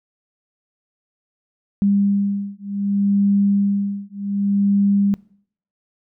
sine beating tone pair, 200 / 200.66 Hz, G3 / G3, +35 / +41 cents, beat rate 0.66 Hz, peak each -19 dBFS, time 1.82-5.14 s, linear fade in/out 0 ms, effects noise-tail reverb RT60 0.6 s tail -22 dB re dry

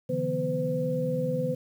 sine tone cluster, 136.9 / 156.1 / 175.9 / 246 / 509 Hz, C#3 / D#3 / F3 / B3 / C5, -21 / +6 / +13 / -7 / -48 cents, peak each -36 / -31 / -36 / -34 / -28 dBFS, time 0.09-1.55 s, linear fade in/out 10 ms, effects 9-bit

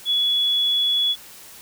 sine tone, 3390 Hz, G#7, 35 cents sharp, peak -17 dBFS, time 0.05-1.16 s, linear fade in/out 50 ms, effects white hiss -43 dBFS RMS until 1.61 s

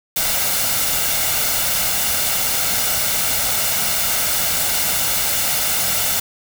white noise with comb filter, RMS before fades -19 dBFS, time 0.16-6.2 s, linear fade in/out 5 ms, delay 1.4 ms, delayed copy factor +0.5, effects none

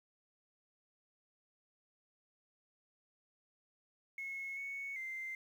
sine tone with pitch steps, 2181 / 2215 / 2085 Hz, C#7 / C#7 / C7, -29 / -2 / -7 cents, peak -39 dBFS, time 4.18-5.35 s, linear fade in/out 2 ms, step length 390 ms, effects tanh soft clip ceiling -36 dBFS + 11-bit

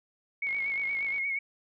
sine tone with vibrato, 2200 Hz, C#7, 14 cents flat, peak -28 dBFS, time 0.42-1.39 s, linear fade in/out 5 ms, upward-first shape sine, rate 8.5 Hz, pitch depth 47 cents each way
click train, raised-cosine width 0.3 ms, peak -31 dBFS, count 38, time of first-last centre 0.47-1.182 s, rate 52 Hz
effects none

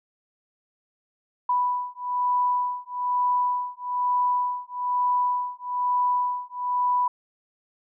sine beating tone pair, 987.8 / 988.9 Hz, B5 / B5, 0 / +2 cents, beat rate 1.1 Hz, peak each -25 / -25 dBFS, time 1.49-7.08 s, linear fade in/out 5 ms, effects none

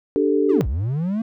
sine chord, D suspended fourth, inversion none, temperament just, 293.7 / 391.6 / 440.5 Hz, D4 / G4 / A4, 0 / -2 / +2 cents, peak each -20 dBFS, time 0.16-0.61 s, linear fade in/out 0 ms
triangle linear two-way sweep, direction down then up, 423.3 to 53.7 to 230.9 Hz, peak -18 dBFS, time 0.49-1.22 s, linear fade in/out 5 ms, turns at 0.67 s
effects none

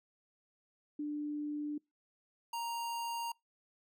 sine / square tone pair in turn, 296.2 / 933.3 Hz, D4 / A#5, +15 / +2 cents, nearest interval octave + minor sixth, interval 1987 cents, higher second, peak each -35 / -37 dBFS, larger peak first, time 0.99-1.78 / 2.53-3.32 s, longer neither, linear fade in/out 5 ms, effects noise-tail reverb RT60 0.2 s tail -26 dB re dry

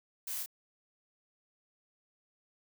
blue noise with echo, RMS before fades -39 dBFS, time 0.27-0.43 s, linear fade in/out 5 ms, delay 31 ms, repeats 1, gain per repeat -3 dB, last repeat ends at 0.461 s, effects none

